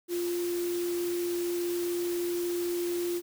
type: tone in noise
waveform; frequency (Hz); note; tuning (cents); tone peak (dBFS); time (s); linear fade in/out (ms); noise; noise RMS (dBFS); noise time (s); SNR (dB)
sine; 349.2; F4; 0; -28; 0.08-3.22; 50; white; -41; 0.08-3.22; +10
effects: none